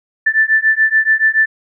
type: beating tone pair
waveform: sine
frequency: 1760 / 1767 Hz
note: A6 / A6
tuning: 0 / +7 cents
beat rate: 7 Hz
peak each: -13 dBFS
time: 0.26-1.46 s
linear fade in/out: 10 ms
effects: none